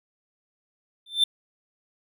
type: tone with exponential growth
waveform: triangle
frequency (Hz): 3556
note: A7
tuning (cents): +18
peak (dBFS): -12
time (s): 1.06-1.24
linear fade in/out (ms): 5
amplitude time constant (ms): 39
effects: none